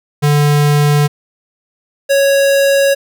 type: tone pair in turn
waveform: square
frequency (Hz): 146.7 / 553.9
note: D3 / C#5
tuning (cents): -2 / -1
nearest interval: octave + major seventh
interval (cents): 2301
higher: second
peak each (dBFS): -9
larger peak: neither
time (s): 0.22-1.08 / 2.09-2.95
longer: neither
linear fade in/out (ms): 20
effects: none